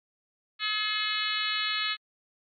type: harmonic tone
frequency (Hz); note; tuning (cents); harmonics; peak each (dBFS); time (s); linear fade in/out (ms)
426.8; G#4; +47; 3 / 4 / 5 / 6 / 7 / 8 / 9 / 10; -35 / -35 / -35 / -35 / -35 / -35 / -35 / -35; 0.59-1.97; 50
effects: MP3 32 kbps